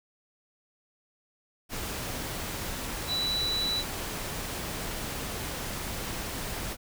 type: tone in noise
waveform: sine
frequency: 3951 Hz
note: B7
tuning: in tune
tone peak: -27 dBFS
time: 3.07-3.84 s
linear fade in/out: 50 ms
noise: pink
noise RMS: -35 dBFS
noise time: 1.69-6.77 s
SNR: +5 dB
effects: none